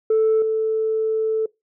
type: tone with level steps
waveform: sine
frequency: 440 Hz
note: A4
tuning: in tune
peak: -12 / -17 dBFS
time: 0.1-1.46 s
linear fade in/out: 5 ms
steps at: 0.42 s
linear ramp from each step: 2 ms
effects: noise-tail reverb RT60 0.2 s tail -23 dB re dry + tanh soft clip ceiling -12 dBFS